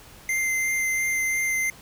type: tone with vibrato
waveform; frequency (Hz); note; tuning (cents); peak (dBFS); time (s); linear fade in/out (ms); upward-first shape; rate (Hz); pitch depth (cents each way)
square; 2085; C7; -7; -23; 0.29-1.7; 2; sine; 2.9; 10
effects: pink hiss -48 dBFS RMS until 1.81 s